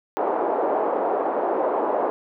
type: band-pass noise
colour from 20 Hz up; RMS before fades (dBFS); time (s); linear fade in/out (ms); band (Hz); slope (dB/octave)
white; -23; 0.17-2.1; 0; 340 to 840; 24
effects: none